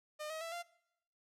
sawtooth tone with pitch steps, 607 / 634.2 / 662.7 / 692.4 Hz, D#5 / D#5 / E5 / F5, -43 / +33 / +9 / -15 cents, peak -37 dBFS, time 0.19-0.63 s, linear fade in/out 20 ms, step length 110 ms, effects noise-tail reverb RT60 0.8 s tail -22 dB re dry + low-pass 12000 Hz 12 dB/octave

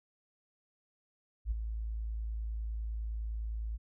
sine tone with ADSR envelope, 54.9 Hz, A1, 3 cents flat, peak -27 dBFS, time 1.45-3.78 s, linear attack 61 ms, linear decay 17 ms, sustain -7 dB, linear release 28 ms, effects none

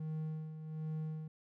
triangle tone with tremolo, 156.6 Hz, D#3, 11 cents sharp, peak -34 dBFS, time 0-1.28 s, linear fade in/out 5 ms, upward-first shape sine, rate 1.3 Hz, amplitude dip 60%, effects none

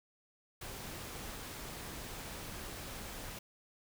pink noise, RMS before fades -45 dBFS, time 0.61-3.39 s, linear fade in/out 5 ms, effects none

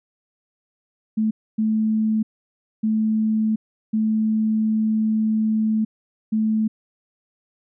sine tone bursts at uneven times, 218.1 Hz, A3, 15 cents flat, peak -17 dBFS, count 5, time 1.17-1.31 / 1.58-2.23 / 2.83-3.56 / 3.93-5.85 / 6.32-6.68 s, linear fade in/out 10 ms, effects none

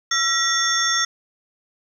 sine tone cluster, 1347 / 1913 / 3487 / 5520 / 6370 Hz, E6 / A#6 / A7 / F8 / G8, +37 / +44 / -16 / -21 / +27 cents, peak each -24 dBFS, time 0.11-1.05 s, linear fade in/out 5 ms, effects 8-bit

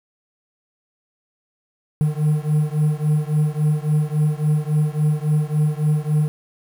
triangle beating tone pair, 150 / 153.6 Hz, D3 / D#3, +37 / -22 cents, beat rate 3.6 Hz, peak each -17 / -18 dBFS, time 2.01-6.28 s, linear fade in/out 0 ms, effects 7-bit

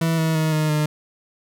40% pulse tone with pitch steps, 163.9 / 160.71 / 157.59 / 154.52 / 151.52 Hz, E3 / E3 / D#3 / D#3 / D#3, -10 / -44 / +22 / -12 / -46 cents, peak -17 dBFS, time 0.01-0.86 s, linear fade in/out 5 ms, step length 170 ms, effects none

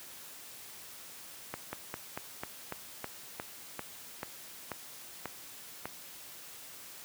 slowing click train, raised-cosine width 0.5 ms, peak -21 dBFS, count 13, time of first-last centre 1.54-5.856 s, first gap 190 ms, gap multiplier 1.11, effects white hiss -49 dBFS RMS until 7.04 s + high-pass 80 Hz 12 dB/octave

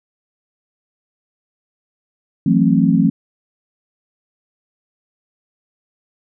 sine chord, F# half-diminished seventh, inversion third, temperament just, 166.5 / 185 / 222 / 266.4 Hz, E3 / F#3 / A3 / C4, +18 / 0 / +16 / +31 cents, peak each -16 dBFS, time 2.46-3.1 s, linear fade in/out 5 ms, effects none

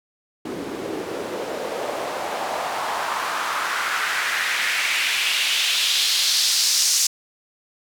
white noise with band-pass filter sweep, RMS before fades -23 dBFS, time 0.45-7.07 s, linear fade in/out 5 ms, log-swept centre 290 to 6000 Hz, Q 2.1, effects none

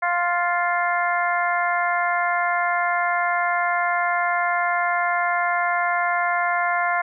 harmonic tone, 350 Hz, F4, 4 cents sharp, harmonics 2 / 3 / 4 / 5 / 6, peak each -23 / -25 / -26 / -27 / -28 dBFS, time 0.02-7.02 s, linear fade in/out 10 ms, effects none

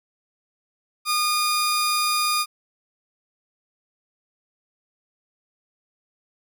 sawtooth tone pair together, 1219 / 2438 Hz, D#6 / D#7, -36 / -36 cents, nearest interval octave, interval 1200 cents, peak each -18 dBFS, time 1.05-2.46 s, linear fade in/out 50 ms, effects none

